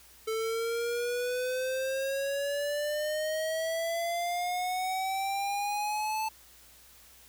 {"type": "exponential sweep", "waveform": "square", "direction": "up", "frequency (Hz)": [440, 880], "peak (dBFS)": -30, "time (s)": [0.27, 6.29], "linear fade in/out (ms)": 10, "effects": ["added 60 Hz sine -64 dBFS peak until 7.28 s", "white hiss -56 dBFS RMS until 7.28 s"]}